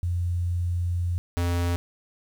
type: tone pair in turn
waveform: sine / square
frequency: 87.7 / 86.84 Hz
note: F2 / F2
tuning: +8 / -9 cents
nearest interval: unison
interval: 17 cents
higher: first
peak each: -23 dBFS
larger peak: neither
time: 0.03-1.18 / 1.37-1.76 s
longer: first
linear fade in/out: 0 ms
effects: 9-bit